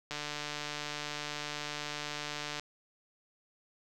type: click train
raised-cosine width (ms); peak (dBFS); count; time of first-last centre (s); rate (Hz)
0.2; -20; 369; 0.11-2.596; 148
effects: none